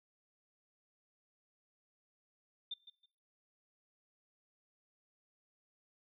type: tone with echo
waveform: sine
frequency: 3583 Hz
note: A7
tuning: 31 cents sharp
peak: -38 dBFS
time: 2.71-2.74 s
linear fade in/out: 5 ms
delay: 160 ms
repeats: 2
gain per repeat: -13 dB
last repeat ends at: 3.06 s
effects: noise-tail reverb RT60 0.7 s tail -22 dB re dry